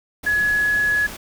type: tone in noise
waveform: sine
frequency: 1690 Hz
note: G#6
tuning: 30 cents sharp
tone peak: -16 dBFS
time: 0.26-1.07 s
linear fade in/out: 10 ms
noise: pink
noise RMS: -34 dBFS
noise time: 0.23-1.17 s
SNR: +15 dB
effects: none